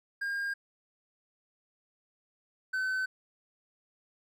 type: tone pair in turn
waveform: triangle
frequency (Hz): 1613 / 1522.5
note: G6 / F#6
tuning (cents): +49 / +49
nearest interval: minor second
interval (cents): 100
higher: first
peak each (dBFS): -29 / -27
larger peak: second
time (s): 0.21-0.54 / 2.73-3.06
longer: neither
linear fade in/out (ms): 10
effects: none